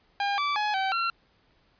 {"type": "tone with pitch steps", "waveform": "sawtooth", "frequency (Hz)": [805, 1159, 841, 769, 1365], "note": ["G5", "D6", "G#5", "G5", "F6"], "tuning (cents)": [46, -23, 22, -33, -40], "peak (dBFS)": -21, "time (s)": [0.2, 1.1], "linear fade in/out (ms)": 2, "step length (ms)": 180, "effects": ["pink hiss -65 dBFS RMS until 1.79 s", "resampled to 11025 Hz"]}